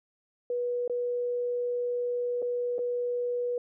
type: tone with dropouts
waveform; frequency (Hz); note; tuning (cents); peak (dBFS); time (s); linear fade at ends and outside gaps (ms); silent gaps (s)
sine; 487; B4; -24; -27; 0.5-3.58; 2; 0.878-0.897 / 2.42-2.425 / 2.783-2.79
effects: none